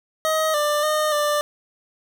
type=tone with pitch steps; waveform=25% pulse; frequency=630 / 593 / 612 / 592 Hz; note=D#5 / D5 / D#5 / D5; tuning=+21 / +17 / -29 / +14 cents; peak=-15 dBFS; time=0.25-1.41 s; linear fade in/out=0 ms; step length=290 ms; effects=none